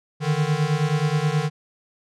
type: beating tone pair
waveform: square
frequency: 146.83 / 156.23 Hz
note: D3 / D#3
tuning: 0 / +7 cents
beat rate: 9.4 Hz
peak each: -23 dBFS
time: 0.2-1.5 s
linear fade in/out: 50 ms
effects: low-pass 7000 Hz 12 dB/octave